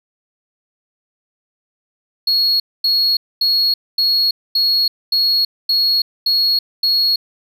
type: tone bursts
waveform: triangle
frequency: 4323 Hz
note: C#8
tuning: 44 cents flat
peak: -11 dBFS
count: 9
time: 2.27-7.16 s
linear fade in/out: 5 ms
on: 330 ms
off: 240 ms
effects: none